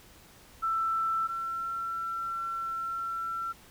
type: tone pair in turn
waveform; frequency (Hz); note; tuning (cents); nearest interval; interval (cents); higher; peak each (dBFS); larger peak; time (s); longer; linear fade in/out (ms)
sine; 1331 / 1350.4; E6 / E6; +16 / +41; unison; 25; second; -26 / -31; first; 0.62-1.28 / 1.28-3.53; second; 20
effects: pink hiss -55 dBFS RMS until 3.7 s